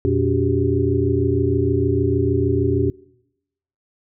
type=tone cluster; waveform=sine; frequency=86.8 / 119.8 / 285.9 / 372.7 / 399.2 Hz; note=F2 / A#2 / D4 / F#4 / G4; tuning=-10 / +48 / -46 / +13 / +32 cents; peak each=-22 dBFS; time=0.05-2.9 s; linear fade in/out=0 ms; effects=noise-tail reverb RT60 0.9 s tail -25 dB re dry